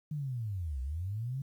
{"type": "linear two-way sweep", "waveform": "sine", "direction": "down then up", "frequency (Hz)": [155.56, 61.74, 140.1], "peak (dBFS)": -33, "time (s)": [0.11, 1.42], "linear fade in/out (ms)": 5, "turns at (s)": 0.81, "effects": ["11-bit"]}